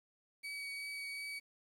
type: tone with vibrato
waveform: 35% pulse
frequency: 2267 Hz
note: C#7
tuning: 38 cents sharp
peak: -39 dBFS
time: 0.43-1.4 s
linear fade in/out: 20 ms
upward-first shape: triangle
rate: 2.7 Hz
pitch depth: 12 cents each way
effects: low-pass 11000 Hz 12 dB/octave + 11-bit